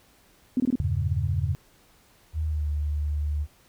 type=tone bursts; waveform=sine; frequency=252.8 Hz; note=B3; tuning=41 cents sharp; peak=-19 dBFS; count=4; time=0.57-0.756 s; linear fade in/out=2 ms; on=30 ms; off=22 ms
type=chord; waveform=sine; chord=E diminished seventh; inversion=none; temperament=equal; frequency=82.41 / 98 / 116.54 / 138.59 Hz; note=E2 / G2 / Bb2 / Db3; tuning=0 / 0 / 0 / 0 cents; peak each=-27 / -27 / -33 / -29 dBFS; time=0.8-1.55 s; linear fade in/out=0 ms
type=tone with pitch glide; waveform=sine; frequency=78.2 to 74.15 Hz; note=D#2 to D2; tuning=+9 to +17 cents; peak=-24 dBFS; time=2.33-3.47 s; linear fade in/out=50 ms; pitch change=-92 cents; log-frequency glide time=2.45-2.66 s
effects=pink hiss -59 dBFS RMS until 3.68 s